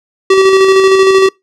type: tone with tremolo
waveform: square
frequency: 383.8 Hz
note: G4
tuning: 37 cents flat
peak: -4 dBFS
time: 0.3-1.29 s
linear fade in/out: 5 ms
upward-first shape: square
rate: 13 Hz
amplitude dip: 30%
effects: noise-tail reverb RT60 0.2 s tail -26 dB re dry + low-pass 6000 Hz 12 dB/octave